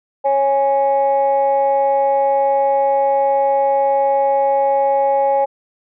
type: tone pair together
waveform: sine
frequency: 550.3 / 829 Hz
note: C#5 / G#5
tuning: -13 / -3 cents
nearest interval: perfect fifth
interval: 710 cents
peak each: -14 dBFS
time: 0.24-5.46 s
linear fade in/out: 20 ms
effects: tanh soft clip ceiling -7 dBFS